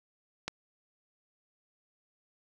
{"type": "click", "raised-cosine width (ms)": 0.2, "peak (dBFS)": -16, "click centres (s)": 0.48, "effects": []}